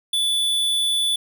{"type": "tone", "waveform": "square", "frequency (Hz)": 3470, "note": "A7", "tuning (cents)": -25, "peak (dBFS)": -19, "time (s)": [0.13, 1.16], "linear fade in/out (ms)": 5, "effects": []}